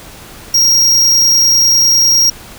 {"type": "tone", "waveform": "square", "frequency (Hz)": 5610, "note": "F8", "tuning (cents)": 7, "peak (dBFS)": -7, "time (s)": [0.54, 2.3], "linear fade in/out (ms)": 5, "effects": ["pink hiss -34 dBFS RMS until 2.58 s"]}